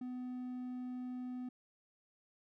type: tone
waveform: triangle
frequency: 250.7 Hz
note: B3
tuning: 26 cents sharp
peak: -38 dBFS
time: 0.01-1.49 s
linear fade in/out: 5 ms
effects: none